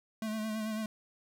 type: tone with vibrato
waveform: square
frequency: 217.4 Hz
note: A3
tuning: 21 cents flat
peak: -34 dBFS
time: 0.22-0.86 s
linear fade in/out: 2 ms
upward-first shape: sine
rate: 9.1 Hz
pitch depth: 33 cents each way
effects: none